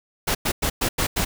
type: noise bursts at uneven times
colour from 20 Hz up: pink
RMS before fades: -22 dBFS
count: 6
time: 0.27-0.35 / 0.45-0.52 / 0.62-0.7 / 0.81-0.89 / 0.98-1.07 / 1.16-1.25 s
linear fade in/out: 10 ms
effects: none